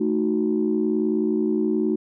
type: chord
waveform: sine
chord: D# diminished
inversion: second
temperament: equal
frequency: 220 / 311.1 / 370 Hz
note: A3 / D#4 / F#4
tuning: 0 / 0 / 0 cents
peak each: -23 dBFS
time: 0-1.96 s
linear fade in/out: 10 ms
effects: tanh soft clip ceiling -11 dBFS